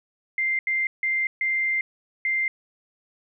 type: tone bursts at uneven times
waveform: sine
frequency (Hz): 2093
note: C7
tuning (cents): 0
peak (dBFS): -21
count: 5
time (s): 0.38-0.59 / 0.67-0.87 / 1.03-1.27 / 1.41-1.81 / 2.25-2.48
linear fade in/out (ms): 2
effects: none

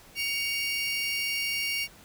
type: tone pair together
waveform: 30% pulse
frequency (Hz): 2244 / 2794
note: C#7 / F7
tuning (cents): +21 / 0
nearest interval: major third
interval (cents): 379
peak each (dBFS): -28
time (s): 0.15-1.88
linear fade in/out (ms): 50
effects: pink hiss -53 dBFS RMS until 2.04 s

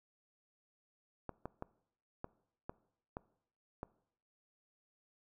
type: clicks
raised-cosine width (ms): 1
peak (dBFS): -27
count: 7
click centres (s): 1.293 / 1.456 / 1.624 / 2.244 / 2.695 / 3.169 / 3.831
effects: noise-tail reverb RT60 0.7 s tail -21 dB re dry

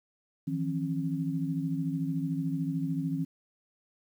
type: tone cluster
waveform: sine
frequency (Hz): 159 / 172.5 / 269.8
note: D#3 / F3 / C#4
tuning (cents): +38 / -21 / -47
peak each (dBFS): -32 / -35 / -32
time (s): 0.47-3.25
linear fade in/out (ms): 10
effects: 10-bit

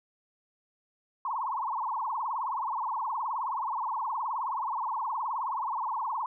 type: tone with vibrato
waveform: sine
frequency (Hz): 976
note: B5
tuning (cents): -21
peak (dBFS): -29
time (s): 1.25-6.26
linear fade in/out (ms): 2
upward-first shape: triangle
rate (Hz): 19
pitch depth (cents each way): 270
effects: none

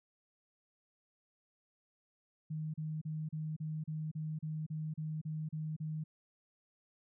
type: tone bursts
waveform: sine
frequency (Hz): 155.56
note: D#3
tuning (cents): 0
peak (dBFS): -36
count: 13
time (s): 2.5-6.04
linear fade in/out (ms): 10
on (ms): 240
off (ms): 35
effects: none

